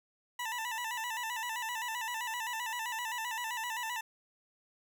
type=tone with vibrato; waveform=20% pulse; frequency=932.3 Hz; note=A#5; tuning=in tune; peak=-30 dBFS; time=0.39-4.01 s; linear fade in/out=5 ms; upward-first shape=square; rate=7.7 Hz; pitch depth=81 cents each way; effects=none